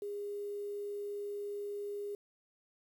sine tone with quantisation, 408.7 Hz, G#4, 28 cents flat, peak -37 dBFS, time 0.02-2.15 s, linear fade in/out 2 ms, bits 10, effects none

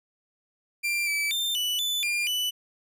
40% pulse tone with pitch steps, 2372 / 2308 / 3591 / 2968 / 3498 / 2402 / 2980 Hz, D7 / D7 / A7 / F#7 / A7 / D7 / F#7, +17 / -31 / +35 / +5 / -11 / +38 / +12 cents, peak -24 dBFS, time 0.83-2.51 s, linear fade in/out 20 ms, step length 240 ms, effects none

